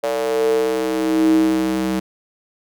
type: tone with high-pass filter sweep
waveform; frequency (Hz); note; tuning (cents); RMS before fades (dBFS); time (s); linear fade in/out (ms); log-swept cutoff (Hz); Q
square; 64; C2; -38; -18; 0.03-2; 10; 540 to 240; 8.3
effects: none